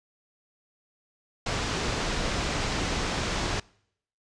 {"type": "low-pass noise", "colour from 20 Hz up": "pink", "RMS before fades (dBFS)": -29, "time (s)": [1.46, 3.6], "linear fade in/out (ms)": 5, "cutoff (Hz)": 6700, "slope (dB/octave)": 24, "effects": ["noise-tail reverb RT60 0.7 s tail -25 dB re dry", "resampled to 22050 Hz"]}